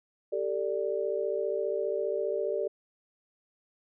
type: chord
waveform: sine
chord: G suspended second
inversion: none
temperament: equal with one note detuned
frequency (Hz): 392 / 446.9 / 587.3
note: G4 / A4 / D5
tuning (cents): 0 / +27 / 0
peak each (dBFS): -32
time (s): 0.32-2.68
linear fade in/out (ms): 10
effects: none